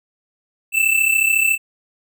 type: tone pair together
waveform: square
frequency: 2637 / 2671 Hz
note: E7 / E7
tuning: 0 / +22 cents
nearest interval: unison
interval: 22 cents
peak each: -17 / -18 dBFS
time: 0.72-1.58 s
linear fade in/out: 50 ms
effects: none